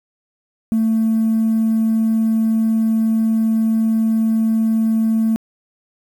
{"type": "tone", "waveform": "triangle", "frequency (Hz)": 222.7, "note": "A3", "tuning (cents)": 21, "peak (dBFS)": -10, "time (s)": [0.72, 5.36], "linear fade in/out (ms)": 0, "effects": ["tanh soft clip ceiling -10 dBFS", "7-bit"]}